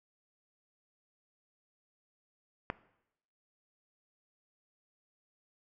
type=click; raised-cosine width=0.5 ms; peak=-17 dBFS; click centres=2.701 s; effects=noise-tail reverb RT60 0.8 s tail -18 dB re dry